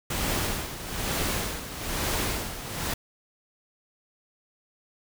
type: noise with tremolo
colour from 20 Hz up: pink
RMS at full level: -27 dBFS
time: 0.1-2.94 s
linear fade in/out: 5 ms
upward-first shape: sine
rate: 1.1 Hz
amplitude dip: 70%
effects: none